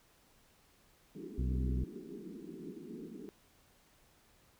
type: band-pass noise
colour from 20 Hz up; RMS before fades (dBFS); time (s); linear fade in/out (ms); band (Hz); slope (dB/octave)
white; -47; 1.15-3.29; 0; 160 to 420; 96
type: harmonic tone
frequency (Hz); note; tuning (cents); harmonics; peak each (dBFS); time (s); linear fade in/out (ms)
63.6; C2; -48; 1 / 2 / 3 / 4; -32 / -38 / -42 / -44; 1.38-1.84; 5
effects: pink hiss -67 dBFS RMS until 4.59 s